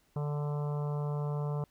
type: harmonic tone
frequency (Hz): 146.83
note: D3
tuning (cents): 0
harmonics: 1 / 3 / 4 / 5 / 6 / 7 / 8 / 9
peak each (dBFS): -31 / -41 / -45 / -48 / -49 / -48 / -53 / -55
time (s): 0.16-1.64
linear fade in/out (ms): 2
effects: pink hiss -70 dBFS RMS until 1.7 s